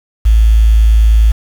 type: tone with quantisation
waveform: sine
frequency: 54.8 Hz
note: A1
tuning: 6 cents flat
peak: -4 dBFS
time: 0.25-1.32 s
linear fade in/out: 10 ms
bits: 5
effects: none